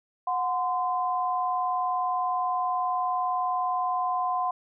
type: tone pair together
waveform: sine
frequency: 730.6 / 1030 Hz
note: F#5 / C6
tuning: -22 / -28 cents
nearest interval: tritone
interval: 594 cents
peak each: -27 dBFS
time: 0.27-4.51 s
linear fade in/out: 5 ms
effects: none